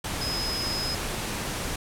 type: tone in noise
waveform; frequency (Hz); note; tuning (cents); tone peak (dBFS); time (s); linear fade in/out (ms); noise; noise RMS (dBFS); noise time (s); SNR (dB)
sine; 5080; D#8; +35; -29; 0.21-0.95; 5; pink; -31; 0.04-1.76; -1
effects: low-pass 12000 Hz 12 dB/octave